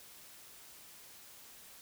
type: silence
effects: white hiss -55 dBFS RMS until 1.81 s